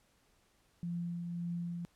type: tone with tremolo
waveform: sine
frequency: 172.3 Hz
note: F3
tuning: 23 cents flat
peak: -34 dBFS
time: 0.83-1.85 s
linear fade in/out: 0 ms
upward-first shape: triangle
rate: 1.8 Hz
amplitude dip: 35%
effects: pink hiss -71 dBFS RMS until 1.95 s + low-pass 12000 Hz 12 dB/octave